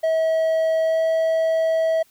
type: tone with pitch glide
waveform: triangle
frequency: 644 to 647.7 Hz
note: E5 to E5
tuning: -41 to -31 cents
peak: -15 dBFS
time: 0.03-2.03 s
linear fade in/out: 10 ms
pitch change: +10 cents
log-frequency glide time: 0.83-1.01 s
effects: white hiss -58 dBFS RMS until 2.1 s